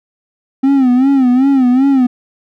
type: tone with vibrato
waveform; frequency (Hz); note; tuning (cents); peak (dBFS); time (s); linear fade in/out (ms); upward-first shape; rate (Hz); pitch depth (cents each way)
triangle; 261.6; C4; 0; -5; 0.63-2.07; 10; sine; 2.6; 110
effects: none